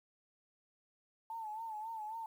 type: tone with vibrato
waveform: sine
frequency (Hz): 880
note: A5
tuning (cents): 0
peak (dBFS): -40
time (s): 1.3-2.26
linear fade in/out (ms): 2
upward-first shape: sine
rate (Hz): 3.7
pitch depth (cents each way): 71
effects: 11-bit